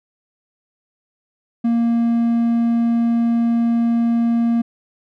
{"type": "tone", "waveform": "triangle", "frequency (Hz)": 233.1, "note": "A#3", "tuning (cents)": 0, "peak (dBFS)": -12, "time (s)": [1.64, 4.62], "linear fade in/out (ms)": 10, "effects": []}